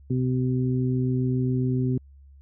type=harmonic tone; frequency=127.6 Hz; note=C3; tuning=43 cents flat; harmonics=1 / 2 / 3; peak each=-23 / -26 / -32 dBFS; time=0.1-1.98 s; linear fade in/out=5 ms; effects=added 69 Hz sine -47 dBFS peak until 2.41 s